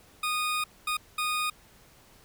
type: tone bursts at uneven times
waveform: 20% pulse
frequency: 1235 Hz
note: D#6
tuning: 13 cents flat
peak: -22 dBFS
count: 3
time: 0.23-0.64 / 0.87-0.97 / 1.18-1.5 s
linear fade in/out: 5 ms
effects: pink hiss -57 dBFS RMS until 2.24 s